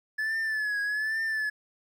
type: tone with vibrato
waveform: triangle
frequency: 1725 Hz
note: A6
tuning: 35 cents flat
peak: -25 dBFS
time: 0.18-1.5 s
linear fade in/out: 10 ms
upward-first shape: triangle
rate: 1.2 Hz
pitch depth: 80 cents each way
effects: 11-bit